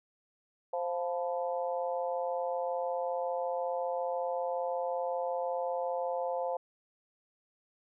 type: harmonic tone with a mistuned harmonic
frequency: 174.61 Hz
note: F3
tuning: in tune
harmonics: 3 / 4 / 5 / 6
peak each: -33 / -36 / -38 / -46 dBFS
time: 0.73-6.57 s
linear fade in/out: 5 ms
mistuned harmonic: 6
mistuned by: -89 cents
effects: none